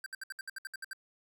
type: tone bursts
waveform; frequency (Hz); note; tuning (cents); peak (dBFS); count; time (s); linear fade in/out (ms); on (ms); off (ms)
square; 1568; G6; 0; -39; 11; 0.04-0.932; 2; 22; 65
effects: none